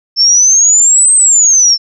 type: exponential two-way sweep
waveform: sine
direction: up then down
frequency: 5330 to 8372 to 5330 Hz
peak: -4 dBFS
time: 0.16-1.78 s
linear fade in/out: 50 ms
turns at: 1.14 s
effects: none